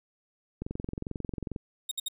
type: click train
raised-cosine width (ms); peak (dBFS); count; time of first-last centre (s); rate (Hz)
3; -21; 22; 0.62-1.562; 22.3
type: tone bursts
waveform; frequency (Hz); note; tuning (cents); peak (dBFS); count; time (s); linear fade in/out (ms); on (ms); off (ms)
sawtooth; 3729; A#7; 0; -27; 3; 1.89-2.084; 5; 24; 61
effects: none